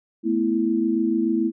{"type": "chord", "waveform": "sine", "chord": "A suspended second", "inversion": "none", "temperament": "equal", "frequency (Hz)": [220, 246.9, 329.6], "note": ["A3", "B3", "E4"], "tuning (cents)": [0, 0, 0], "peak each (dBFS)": [-24, -25, -21], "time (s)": [0.23, 1.52], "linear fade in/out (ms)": 50, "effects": []}